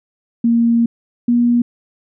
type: tone pair in turn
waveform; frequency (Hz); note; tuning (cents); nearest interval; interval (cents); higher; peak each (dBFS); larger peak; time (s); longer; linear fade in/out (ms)
sine; 233.1 / 239.4; A#3 / A#3; 0 / +46; unison; 46; second; -10; neither; 0.44-0.86 / 1.28-1.62; first; 5
effects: none

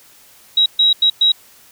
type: tone bursts at uneven times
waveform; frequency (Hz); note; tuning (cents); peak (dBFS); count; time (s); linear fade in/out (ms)
sine; 3845; B7; -47; -9; 4; 0.57-0.66 / 0.79-0.93 / 1.02-1.1 / 1.21-1.32; 5
effects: white hiss -47 dBFS RMS until 1.71 s

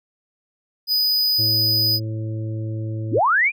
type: tone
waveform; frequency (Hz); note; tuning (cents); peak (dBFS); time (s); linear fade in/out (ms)
square; 4978; D#8; 0; -17; 0.87-2; 50
type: harmonic tone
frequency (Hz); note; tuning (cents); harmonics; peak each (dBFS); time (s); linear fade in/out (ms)
110; A2; 0; 1 / 2 / 3 / 4 / 5; -24 / -41 / -33 / -46 / -40; 1.38-3.2; 20
type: linear sweep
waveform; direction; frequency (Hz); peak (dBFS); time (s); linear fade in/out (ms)
sine; up; 174.61 to 2493; -14; 3.11-3.52; 50
effects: none

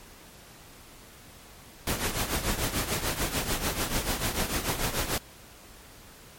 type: noise with tremolo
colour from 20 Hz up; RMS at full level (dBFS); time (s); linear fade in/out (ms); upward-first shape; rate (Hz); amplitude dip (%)
pink; -26; 1.87-5.18; 2; triangle; 6.8; 75
effects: pink hiss -50 dBFS RMS until 6.38 s + MP3 64 kbps

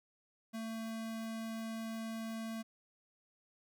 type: tone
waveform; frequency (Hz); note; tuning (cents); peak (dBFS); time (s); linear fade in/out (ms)
square; 224.3; A3; +34; -40; 0.53-2.63; 20
effects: none

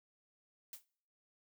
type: noise with exponential decay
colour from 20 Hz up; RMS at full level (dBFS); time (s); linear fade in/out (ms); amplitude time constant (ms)
blue; -43; 0.73-0.85; 2; 25
effects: noise-tail reverb RT60 0.6 s tail -24 dB re dry

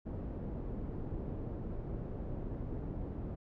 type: low-pass noise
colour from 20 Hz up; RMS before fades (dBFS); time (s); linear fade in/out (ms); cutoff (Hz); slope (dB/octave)
pink; -40; 0.05-3.36; 20; 410; 12
effects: none

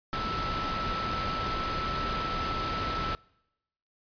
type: tone in noise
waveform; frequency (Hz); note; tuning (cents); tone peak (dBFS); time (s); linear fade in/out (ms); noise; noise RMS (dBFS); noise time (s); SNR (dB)
sine; 1318.5; E6; 0; -32; 0.13-3.15; 0; pink; -33; 0.13-3.15; -2
effects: noise-tail reverb RT60 0.9 s tail -26 dB re dry + resampled to 11025 Hz

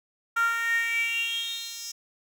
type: tone with high-pass filter sweep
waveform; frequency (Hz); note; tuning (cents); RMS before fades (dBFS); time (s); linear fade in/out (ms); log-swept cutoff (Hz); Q
10% pulse; 461.5; A#4; -17; -28; 0.36-1.92; 10; 1300 to 5300; 9.1
effects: none

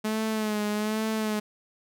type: tone with vibrato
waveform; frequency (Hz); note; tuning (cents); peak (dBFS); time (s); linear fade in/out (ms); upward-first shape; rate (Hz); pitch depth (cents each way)
sawtooth; 214.3; A3; -45; -22; 0.04-1.4; 10; sine; 1.2; 45
effects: none

